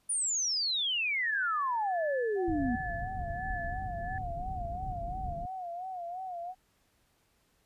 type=exponential sweep; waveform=sine; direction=down; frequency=9720 to 227.3 Hz; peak=-28 dBFS; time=0.09-2.76 s; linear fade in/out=10 ms
type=tone with tremolo; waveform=sine; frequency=1732 Hz; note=A6; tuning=28 cents flat; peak=-37 dBFS; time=1.23-4.18 s; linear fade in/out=2 ms; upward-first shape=sine; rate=1.4 Hz; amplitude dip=80%
type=tone with vibrato; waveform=sine; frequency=720 Hz; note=F#5; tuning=47 cents flat; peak=-36 dBFS; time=2.35-6.55 s; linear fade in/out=50 ms; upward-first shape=sine; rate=2.9 Hz; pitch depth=94 cents each way
type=low-pass noise; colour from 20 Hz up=pink; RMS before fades=-39 dBFS; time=2.47-5.46 s; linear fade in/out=10 ms; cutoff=140 Hz; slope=12 dB/octave
effects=pink hiss -71 dBFS RMS until 7.65 s + resampled to 32000 Hz